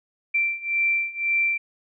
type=beating tone pair; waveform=sine; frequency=2349 / 2350.9 Hz; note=D7 / D7; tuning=0 / +1 cents; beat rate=1.9 Hz; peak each=-25 / -23 dBFS; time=0.34-1.58 s; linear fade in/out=10 ms; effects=none